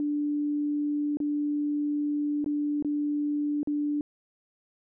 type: tone with dropouts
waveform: sine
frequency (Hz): 293.7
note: D4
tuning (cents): 0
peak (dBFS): -25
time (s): 0-4.01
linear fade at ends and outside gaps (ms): 1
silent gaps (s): 1.171-1.202 / 2.444-2.461 / 2.825-2.847 / 3.631-3.673
effects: none